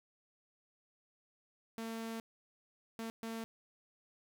sawtooth tone bursts at uneven times, 226.2 Hz, A3, 48 cents sharp, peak -36 dBFS, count 3, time 1.78-2.2 / 2.99-3.1 / 3.23-3.44 s, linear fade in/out 0 ms, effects none

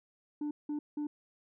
sine tone bursts, 296.1 Hz, D4, 14 cents sharp, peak -30 dBFS, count 3, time 0.41-1.07 s, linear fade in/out 5 ms, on 100 ms, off 180 ms, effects tanh soft clip ceiling -32 dBFS

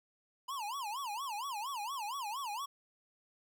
square tone with vibrato, 962 Hz, B5, 46 cents flat, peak -38 dBFS, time 0.48-2.66 s, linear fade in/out 10 ms, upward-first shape sine, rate 4.3 Hz, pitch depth 290 cents each way, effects none

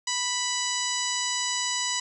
harmonic tone, 987.8 Hz, B5, in tune, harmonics 1 / 2 / 3 / 4 / 5 / 6 / 7 / 8, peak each -34 / -34 / -34 / -34 / -34 / -34 / -34 / -34 dBFS, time 0.07-2 s, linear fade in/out 5 ms, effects 10-bit

